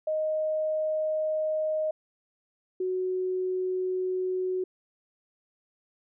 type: tone pair in turn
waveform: sine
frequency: 622.3 / 370 Hz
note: D#5 / F#4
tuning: 0 / 0 cents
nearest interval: major sixth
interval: 900 cents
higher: first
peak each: -25 / -26 dBFS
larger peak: first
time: 0.07-1.91 / 2.8-4.64 s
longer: neither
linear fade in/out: 5 ms
effects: none